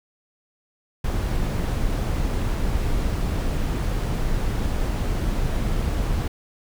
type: noise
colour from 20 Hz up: brown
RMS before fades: -23 dBFS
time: 1.04-6.28 s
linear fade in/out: 5 ms
effects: none